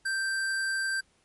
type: tone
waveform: square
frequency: 1568 Hz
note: G6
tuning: in tune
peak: -28 dBFS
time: 0.05-1.01 s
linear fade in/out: 10 ms
effects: pink hiss -67 dBFS RMS until 1.24 s + MP3 48 kbps